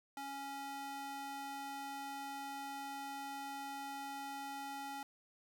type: tone with high-pass filter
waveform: square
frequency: 277.2 Hz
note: C#4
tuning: in tune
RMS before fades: -45 dBFS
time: 0.17-5.03 s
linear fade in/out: 2 ms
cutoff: 580 Hz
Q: 8.3
effects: 11-bit

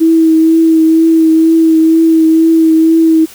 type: tone with vibrato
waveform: sine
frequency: 323.2 Hz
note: E4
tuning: 34 cents flat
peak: -4 dBFS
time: 0-3.26 s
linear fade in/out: 20 ms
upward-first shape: triangle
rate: 2.1 Hz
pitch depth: 23 cents each way
effects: white hiss -35 dBFS RMS until 3.34 s

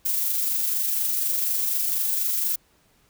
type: noise with amplitude modulation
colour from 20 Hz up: violet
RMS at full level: -23 dBFS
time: 0.05-2.56 s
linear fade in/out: 10 ms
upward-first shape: sine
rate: 24.1 Hz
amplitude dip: 30%
effects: pink hiss -62 dBFS RMS until 3.09 s

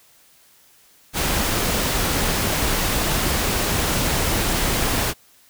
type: noise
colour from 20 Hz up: pink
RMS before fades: -21 dBFS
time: 1.13-5.14 s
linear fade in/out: 50 ms
effects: white hiss -54 dBFS RMS until 5.49 s

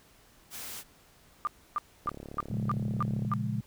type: noise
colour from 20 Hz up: white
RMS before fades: -41 dBFS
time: 0.5-0.84 s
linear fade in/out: 50 ms
type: tone bursts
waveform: sine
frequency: 1196 Hz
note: D6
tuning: 31 cents sharp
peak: -26 dBFS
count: 7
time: 1.45-3.337 s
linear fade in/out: 0 ms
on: 21 ms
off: 290 ms
type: click train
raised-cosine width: 2 ms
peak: -29 dBFS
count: 43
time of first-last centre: 2.06-3.25 s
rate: 35.3 Hz
type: chord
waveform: sine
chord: Bb minor seventh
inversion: none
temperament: equal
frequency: 116.54 / 138.59 / 174.61 / 207.7 Hz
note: Bb2 / Db3 / F3 / Ab3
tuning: 0 / 0 / 0 / 0 cents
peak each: -33 / -35 / -39 / -34 dBFS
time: 2.5-3.61 s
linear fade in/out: 5 ms
effects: pink hiss -60 dBFS RMS until 3.66 s

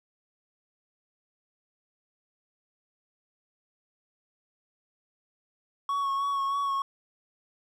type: tone with vibrato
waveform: triangle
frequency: 1110 Hz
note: C#6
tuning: 2 cents sharp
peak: -24 dBFS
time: 5.89-6.82 s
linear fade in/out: 2 ms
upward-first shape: sine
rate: 3.2 Hz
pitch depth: 25 cents each way
effects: none

